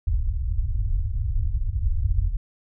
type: low-pass noise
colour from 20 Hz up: pink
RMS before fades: -23 dBFS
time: 0.07-2.37 s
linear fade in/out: 5 ms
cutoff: 100 Hz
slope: 48 dB/octave
effects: none